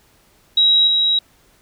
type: tone with level steps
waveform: sine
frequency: 3846 Hz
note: B7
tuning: 47 cents flat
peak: -10 / -13 dBFS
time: 0.57-1.19 s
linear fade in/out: 5 ms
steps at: 0.87 s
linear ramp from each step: 5 ms
effects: pink hiss -55 dBFS RMS until 1.61 s